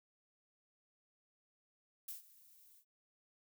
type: noise with ADSR envelope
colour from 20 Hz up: violet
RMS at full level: -44 dBFS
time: 2.08-2.85 s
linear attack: 6 ms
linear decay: 130 ms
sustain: -20 dB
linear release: 80 ms
effects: none